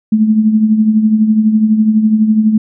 sine tone with tremolo, 216.8 Hz, A3, 25 cents flat, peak -4 dBFS, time 0.12-2.58 s, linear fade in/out 5 ms, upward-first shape triangle, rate 12 Hz, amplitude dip 65%, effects none

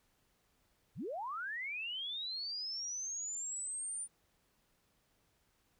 sine linear sweep, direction up, 69.7 to 9310 Hz, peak -38 dBFS, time 0.95-4.08 s, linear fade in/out 50 ms, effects pink hiss -75 dBFS RMS until 5.79 s

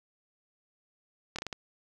slowing click train, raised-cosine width 0.2 ms, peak -18 dBFS, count 5, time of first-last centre 1.36-1.528 s, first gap 26 ms, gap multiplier 1.33, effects none

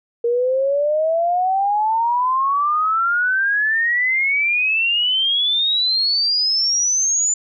sine exponential sweep, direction up, 466.2 to 7090 Hz, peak -15 dBFS, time 0.24-7.34 s, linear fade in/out 5 ms, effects none

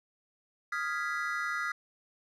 triangle chord, F half-diminished seventh, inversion third, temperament equal, 1244.5 / 1396.9 / 1661.2 / 1975.5 Hz, Eb6 / F6 / Ab6 / Cb7, 0 / 0 / 0 / 0 cents, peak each -35 / -34 / -36 / -35 dBFS, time 0.72-1.72 s, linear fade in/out 5 ms, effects none

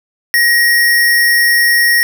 sine tone with sample-and-hold, 1890 Hz, A#6, 23 cents sharp, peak -7 dBFS, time 0.34-2.03 s, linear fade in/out 0 ms, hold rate 7350 Hz, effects none

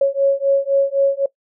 sine beating tone pair, 550 / 553.9 Hz, C#5 / C#5, -14 / -1 cents, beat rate 3.9 Hz, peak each -16 dBFS, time 0.01-1.26 s, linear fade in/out 5 ms, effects noise-tail reverb RT60 0.1 s tail -20 dB re dry

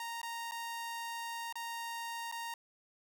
sawtooth tone with dropouts, 929 Hz, A#5, 6 cents flat, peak -35 dBFS, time 0-2.54 s, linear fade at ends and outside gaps 2 ms, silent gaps 0.216-0.23 / 0.512-0.519 / 1.526-1.555 / 2.315-2.323 s, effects none

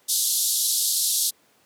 white band-pass noise, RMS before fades -23 dBFS, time 0.08-1.31 s, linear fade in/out 20 ms, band 3600 to 13000 Hz, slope 48 dB/octave, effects pink hiss -60 dBFS RMS until 1.65 s + high-pass 200 Hz 12 dB/octave

